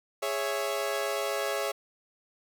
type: chord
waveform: sawtooth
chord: C# minor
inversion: second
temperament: equal with one note detuned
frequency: 415.3 / 554.4 / 662.7 Hz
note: G#4 / C#5 / E5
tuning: 0 / 0 / +9 cents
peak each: -30 / -28 / -30 dBFS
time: 0.22-1.72 s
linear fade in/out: 10 ms
effects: none